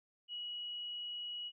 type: tone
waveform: sine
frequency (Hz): 2915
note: F#7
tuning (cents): -26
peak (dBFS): -40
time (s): 0.28-1.52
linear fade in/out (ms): 50
effects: none